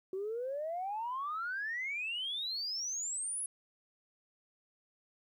sine exponential sweep, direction up, 370 to 10760 Hz, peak -34 dBFS, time 0.13-3.46 s, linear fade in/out 2 ms, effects tanh soft clip ceiling -30 dBFS + 12-bit

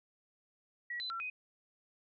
sine tone with pitch steps, 1925 / 4020 / 1355 / 2504 Hz, B6 / B7 / E6 / D#7, -45 / +30 / +47 / +10 cents, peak -37 dBFS, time 0.9-1.3 s, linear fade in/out 5 ms, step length 100 ms, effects none

